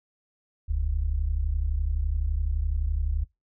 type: tone pair together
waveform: sine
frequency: 41.62 / 73.42 Hz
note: E1 / D2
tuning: +17 / 0 cents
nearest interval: minor seventh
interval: 983 cents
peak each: -26 dBFS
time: 0.68-3.25 s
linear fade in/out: 20 ms
effects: noise-tail reverb RT60 0.2 s tail -24 dB re dry